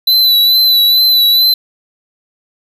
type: tone with vibrato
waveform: square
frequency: 3993 Hz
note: B7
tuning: 18 cents sharp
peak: -7 dBFS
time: 0.07-1.54 s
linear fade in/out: 5 ms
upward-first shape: sine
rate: 2.3 Hz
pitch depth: 36 cents each way
effects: none